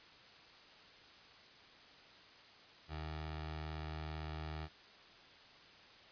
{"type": "tone with notch filter", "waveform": "15% pulse", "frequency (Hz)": 77.78, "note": "D#2", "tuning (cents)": 0, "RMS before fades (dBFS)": -44, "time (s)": [2.88, 4.69], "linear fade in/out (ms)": 50, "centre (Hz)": 240, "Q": 1, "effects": ["white hiss -59 dBFS RMS until 6.11 s", "resampled to 11025 Hz"]}